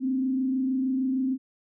sine tone with frequency modulation, 261.6 Hz, C4, in tune, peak -23 dBFS, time 0-1.38 s, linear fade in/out 50 ms, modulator 26.5 Hz, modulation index 0.42, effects none

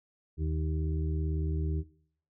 harmonic tone, 78.1 Hz, D#2, 7 cents sharp, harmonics 1 / 2 / 4 / 5, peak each -29 / -35 / -41 / -43 dBFS, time 0.37-1.84 s, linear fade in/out 50 ms, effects noise-tail reverb RT60 0.6 s tail -18 dB re dry

